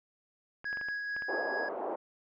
clicks, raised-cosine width 0.5 ms, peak -30 dBFS, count 7, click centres 0.644 / 0.729 / 0.772 / 0.813 / 0.886 / 1.165 / 1.222 s
triangle tone with tremolo, 1661.2 Hz, G#6, in tune, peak -31 dBFS, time 0.65-1.69 s, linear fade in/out 5 ms, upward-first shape sine, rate 4.6 Hz, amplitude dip 25%
white band-pass noise, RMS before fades -36 dBFS, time 1.28-1.96 s, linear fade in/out 10 ms, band 360 to 770 Hz, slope 24 dB/octave
effects resampled to 16000 Hz

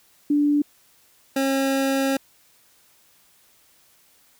sine / 25% pulse tone pair in turn, 291.9 / 270.6 Hz, D4 / C#4, -10 / -42 cents, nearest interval minor second, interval 132 cents, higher first, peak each -16 dBFS, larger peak neither, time 0.3-0.62 / 1.36-2.17 s, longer second, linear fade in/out 5 ms, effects white hiss -58 dBFS RMS until 4.39 s

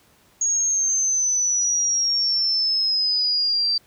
sine exponential sweep, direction down, 6645 to 4665 Hz, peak -18 dBFS, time 0.41-3.78 s, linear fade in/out 5 ms, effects pink hiss -57 dBFS RMS until 3.86 s + high-pass 60 Hz 12 dB/octave

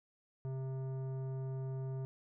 sine tone with tanh clipping, 132.3 Hz, C3, 20 cents sharp, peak -39 dBFS, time 0.45-2.05 s, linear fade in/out 0 ms, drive 13 dB, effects none

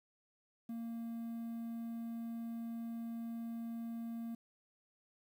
triangle tone with quantisation, 230.5 Hz, A#3, 19 cents flat, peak -38 dBFS, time 0.69-4.35 s, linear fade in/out 5 ms, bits 11, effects none

